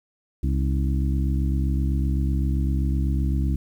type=harmonic tone with a mistuned harmonic; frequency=67.8 Hz; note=C#2; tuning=38 cents flat; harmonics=1 / 2 / 3 / 4 / 5; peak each=-21 / -27 / -31 / -33 / -35 dBFS; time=0.43-3.56 s; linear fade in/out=5 ms; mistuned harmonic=5; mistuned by=-91 cents; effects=9-bit